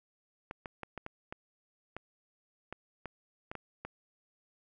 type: clicks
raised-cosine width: 0.5 ms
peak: -25 dBFS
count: 12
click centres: 0.511 / 0.658 / 0.833 / 0.977 / 1.064 / 1.325 / 1.966 / 2.726 / 3.057 / 3.515 / 3.553 / 3.85 s
effects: none